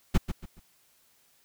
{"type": "noise with echo", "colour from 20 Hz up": "brown", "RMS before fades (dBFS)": -20, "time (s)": [0.14, 0.18], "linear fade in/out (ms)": 10, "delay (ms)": 140, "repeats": 3, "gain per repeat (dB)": -10, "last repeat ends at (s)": 0.6, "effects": ["white hiss -65 dBFS RMS until 1.44 s"]}